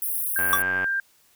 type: high-pass noise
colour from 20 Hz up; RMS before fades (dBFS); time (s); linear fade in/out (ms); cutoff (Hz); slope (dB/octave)
white; -27; 0.02-0.62; 2; 9300; 96
type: tone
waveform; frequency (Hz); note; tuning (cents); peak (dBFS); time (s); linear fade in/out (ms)
sine; 1588; G6; +22; -22; 0.36-1; 2
type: click train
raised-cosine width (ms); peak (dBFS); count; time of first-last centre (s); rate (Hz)
0.5; -16; 43; 0.39-0.843; 92.7
type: tone with exponential decay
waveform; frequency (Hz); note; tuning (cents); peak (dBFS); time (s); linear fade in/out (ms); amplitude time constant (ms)
square; 1152; D6; -34; -15; 0.53-0.62; 1; 18
effects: white hiss -60 dBFS RMS until 1.35 s